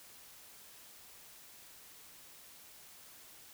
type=silence; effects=white hiss -56 dBFS RMS until 3.53 s